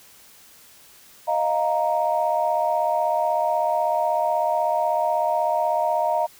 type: chord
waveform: sine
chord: Eb suspended second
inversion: none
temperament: equal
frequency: 622.3 / 698.5 / 932.3 Hz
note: Eb5 / F5 / Bb5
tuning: 0 / 0 / 0 cents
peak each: -23 dBFS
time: 1.27-6.27 s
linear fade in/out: 20 ms
effects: tanh soft clip ceiling -9 dBFS + white hiss -50 dBFS RMS until 6.39 s